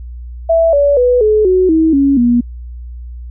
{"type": "tone with pitch steps", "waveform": "sine", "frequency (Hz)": [660, 571.3, 494.4, 428, 370.4, 320.6, 277.5, 240.2], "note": ["E5", "D5", "B4", "A4", "F#4", "E4", "C#4", "B3"], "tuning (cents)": [2, -48, 2, -48, 2, -48, 2, -48], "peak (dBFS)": -7, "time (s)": [0.49, 2.41], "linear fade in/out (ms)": 10, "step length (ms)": 240, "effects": ["added 60 Hz sine -25 dBFS peak until 3.3 s"]}